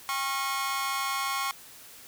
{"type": "tone with amplitude modulation", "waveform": "sawtooth", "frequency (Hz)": 1091, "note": "C#6", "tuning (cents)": -28, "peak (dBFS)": -20, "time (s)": [0.09, 1.51], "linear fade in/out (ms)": 0, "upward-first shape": "sine", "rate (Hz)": 292, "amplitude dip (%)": 95, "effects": ["white hiss -49 dBFS RMS until 2.07 s"]}